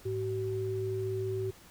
sine tone pair together, 106.55 / 379.7 Hz, G#2 / F#4, +45 / +45 cents, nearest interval octave + minor seventh, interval 2200 cents, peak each -35 / -32 dBFS, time 0.05-1.51 s, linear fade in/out 10 ms, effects pink hiss -55 dBFS RMS until 1.7 s

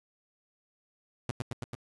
sawtooth tone with echo, 119.7 Hz, A#2, 46 cents sharp, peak -25 dBFS, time 1.29-1.31 s, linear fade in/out 0 ms, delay 110 ms, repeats 4, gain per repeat -2 dB, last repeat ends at 1.75 s, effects resampled to 24000 Hz + 9-bit

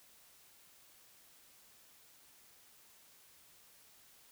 silence, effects white hiss -63 dBFS RMS until 4.31 s

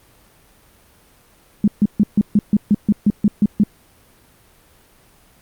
sine tone bursts, 206.8 Hz, G#3, 7 cents flat, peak -9 dBFS, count 12, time 1.64-3.636 s, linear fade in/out 2 ms, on 38 ms, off 140 ms, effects pink hiss -52 dBFS RMS until 5.41 s + Opus 32 kbps

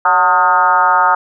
sine tone with frequency modulation, 1080 Hz, C#6, 45 cents flat, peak -8 dBFS, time 0.05-1.15 s, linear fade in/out 5 ms, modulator 172 Hz, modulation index 2, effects none

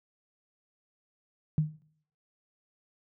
sine tone with exponential decay, 153.9 Hz, D#3, 19 cents flat, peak -19 dBFS, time 1.58-1.82 s, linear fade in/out 0 ms, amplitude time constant 51 ms, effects noise-tail reverb RT60 0.6 s tail -20 dB re dry + high-pass 60 Hz 12 dB/octave

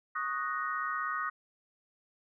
sine chord, D# minor seventh, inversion third, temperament equal, 1108.7 / 1244.5 / 1480 / 1864.7 Hz, C#6 / D#6 / F#6 / A#6, 0 / 0 / 0 / 0 cents, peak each -39 / -34 / -38 / -39 dBFS, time 0.15-1.3 s, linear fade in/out 10 ms, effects none

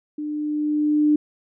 sine tone with level ramp, 299.7 Hz, D4, 35 cents sharp, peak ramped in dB -26 to -13 dBFS, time 0.18-1.16 s, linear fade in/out 5 ms, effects none

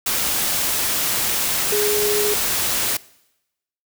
sine tone in noise, 416.3 Hz, G#4, 4 cents sharp, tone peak -19 dBFS, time 1.72-2.34 s, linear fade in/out 5 ms, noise white, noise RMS -21 dBFS, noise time 0.06-2.97 s, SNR -1 dB, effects noise-tail reverb RT60 0.9 s tail -22 dB re dry

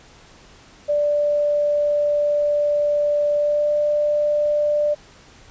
sine tone with pitch glide, 587.3 to 592.4 Hz, D5 to D5, 0 to +15 cents, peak -16 dBFS, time 0.88-4.95 s, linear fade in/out 20 ms, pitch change +15 cents, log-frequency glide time 3.37-3.69 s, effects pink hiss -48 dBFS RMS until 5.5 s + resampled to 16000 Hz

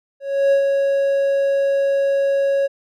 triangle tone with ADSR envelope, 553 Hz, C#5, 4 cents flat, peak -9 dBFS, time 0.2-2.68 s, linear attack 320 ms, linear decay 95 ms, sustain -4 dB, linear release 24 ms, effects none

